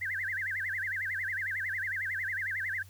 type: tone with vibrato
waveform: sine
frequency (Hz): 1800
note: A6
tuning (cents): +39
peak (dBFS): -31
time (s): 0.01-2.83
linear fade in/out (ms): 10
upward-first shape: sine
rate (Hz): 11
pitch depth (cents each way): 270
effects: added 94 Hz sine -50 dBFS peak until 2.89 s + white hiss -60 dBFS RMS until 2.89 s